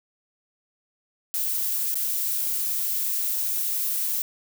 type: noise with dropouts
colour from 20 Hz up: violet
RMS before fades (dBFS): -26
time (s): 1.34-4.22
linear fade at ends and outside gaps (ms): 0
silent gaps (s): 1.943-1.955
effects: none